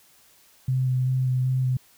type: tone with vibrato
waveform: sine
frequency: 128.7 Hz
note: C3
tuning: 28 cents flat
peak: -20 dBFS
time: 0.68-1.77 s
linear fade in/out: 5 ms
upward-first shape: square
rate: 2.6 Hz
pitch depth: 12 cents each way
effects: white hiss -57 dBFS RMS until 1.97 s